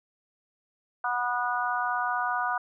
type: harmonic tone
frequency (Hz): 244.6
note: B3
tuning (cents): -16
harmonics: 3 / 4 / 5 / 6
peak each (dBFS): -31 / -31 / -31 / -31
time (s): 1.04-2.58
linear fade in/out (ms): 5
effects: none